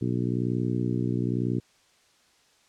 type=harmonic tone; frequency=61 Hz; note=B1; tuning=21 cents flat; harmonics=2 / 3 / 4 / 5 / 6 / 7; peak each=-28 / -31 / -31 / -32 / -34 / -40 dBFS; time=0.01-1.6 s; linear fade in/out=10 ms; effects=white hiss -62 dBFS RMS until 2.68 s + low-pass 7000 Hz 12 dB/octave